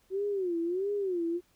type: tone with vibrato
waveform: sine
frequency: 370 Hz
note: F#4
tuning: in tune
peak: -28 dBFS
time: 0.1-1.41 s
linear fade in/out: 50 ms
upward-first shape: sine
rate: 1.5 Hz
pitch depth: 180 cents each way
effects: pink hiss -68 dBFS RMS until 1.55 s